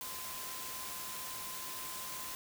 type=tone in noise; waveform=sine; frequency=1032 Hz; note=C6; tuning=24 cents flat; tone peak=-49 dBFS; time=0.01-2.35 s; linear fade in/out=0 ms; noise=white; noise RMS=-43 dBFS; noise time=0.01-2.35 s; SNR=-9 dB; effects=none